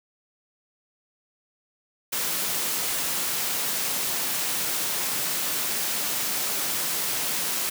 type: high-pass noise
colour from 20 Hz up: white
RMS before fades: -27 dBFS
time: 2.12-7.7 s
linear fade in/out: 10 ms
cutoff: 120 Hz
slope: 24 dB/octave
effects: none